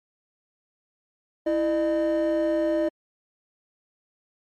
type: tone pair together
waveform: triangle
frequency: 329.6 / 606.9 Hz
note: E4 / D#5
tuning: 0 / -43 cents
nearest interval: major seventh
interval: 1057 cents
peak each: -21 / -20 dBFS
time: 1.46-2.89 s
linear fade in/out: 10 ms
effects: tanh soft clip ceiling -15 dBFS + MP3 64 kbps